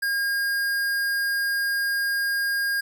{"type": "tone", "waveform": "square", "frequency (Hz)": 1620, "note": "G#6", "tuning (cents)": -43, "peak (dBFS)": -23, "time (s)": [0.02, 2.81], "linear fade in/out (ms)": 10, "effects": []}